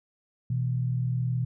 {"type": "tone pair together", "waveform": "sine", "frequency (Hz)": [123.47, 163.07], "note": ["B2", "E3"], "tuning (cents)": [0, -18], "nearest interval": "perfect fourth", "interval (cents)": 482, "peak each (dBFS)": [-25, -33], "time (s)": [0.5, 1.45], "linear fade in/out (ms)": 5, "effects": []}